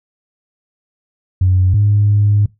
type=tone pair in turn; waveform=sine; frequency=92.5 / 103.28 Hz; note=F#2 / G#2; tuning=0 / -9 cents; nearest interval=major second; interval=191 cents; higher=second; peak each=-8 dBFS; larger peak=neither; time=1.41-1.74 / 1.74-2.46 s; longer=second; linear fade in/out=5 ms; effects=noise-tail reverb RT60 0.2 s tail -21 dB re dry + tanh soft clip ceiling -4 dBFS